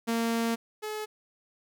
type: tone pair in turn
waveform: sawtooth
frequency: 230 / 427.6 Hz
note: A#3 / A4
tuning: -23 / -49 cents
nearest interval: major seventh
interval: 1074 cents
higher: second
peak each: -22 / -29 dBFS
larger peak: first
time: 0.07-0.56 / 0.82-1.06 s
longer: first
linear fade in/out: 20 ms
effects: none